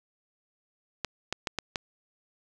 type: clicks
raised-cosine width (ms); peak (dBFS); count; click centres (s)
0.2; -12; 5; 1.047 / 1.326 / 1.472 / 1.587 / 1.758
effects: none